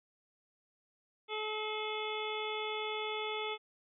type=harmonic tone; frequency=429.9 Hz; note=A4; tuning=40 cents flat; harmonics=1 / 2 / 3 / 5 / 6 / 7 / 8; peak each=-39 / -42 / -44 / -43 / -46 / -48 / -43 dBFS; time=1.28-3.58 s; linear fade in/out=50 ms; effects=none